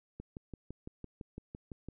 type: click train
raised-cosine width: 3 ms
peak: -30 dBFS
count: 11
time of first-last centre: 0.2-1.886 s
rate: 5.93 Hz
effects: none